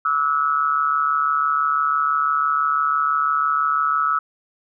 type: tone with amplitude modulation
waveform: sine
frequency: 1300 Hz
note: E6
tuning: 24 cents flat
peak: -13 dBFS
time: 0.05-4.19 s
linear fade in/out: 5 ms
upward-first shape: sine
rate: 146 Hz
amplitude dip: 80%
effects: none